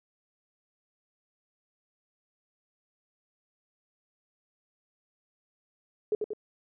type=tone with echo; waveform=sine; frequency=424.3 Hz; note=G#4; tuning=37 cents sharp; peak=-23 dBFS; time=6.12-6.15 s; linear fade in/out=2 ms; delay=92 ms; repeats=2; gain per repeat=-4 dB; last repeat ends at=6.334 s; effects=none